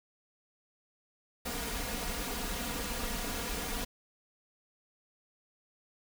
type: noise with comb filter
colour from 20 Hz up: pink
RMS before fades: -36 dBFS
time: 1.45-3.85 s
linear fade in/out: 10 ms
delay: 4.2 ms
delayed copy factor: +0.8
effects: none